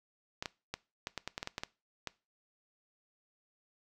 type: clicks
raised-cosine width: 0.2 ms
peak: -19 dBFS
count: 12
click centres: 0.425 / 0.458 / 0.74 / 1.071 / 1.177 / 1.276 / 1.379 / 1.429 / 1.474 / 1.581 / 1.635 / 2.073 s
effects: noise-tail reverb RT60 0.3 s tail -21 dB re dry